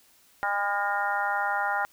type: harmonic tone with a mistuned harmonic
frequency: 202.2 Hz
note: G#3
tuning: 46 cents flat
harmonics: 3 / 4 / 5 / 6 / 7 / 8 / 9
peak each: -38 / -28 / -34 / -38 / -29 / -42 / -34 dBFS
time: 0.43-1.85 s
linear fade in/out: 0 ms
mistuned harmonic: 9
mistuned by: +25 cents
effects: white hiss -60 dBFS RMS until 1.92 s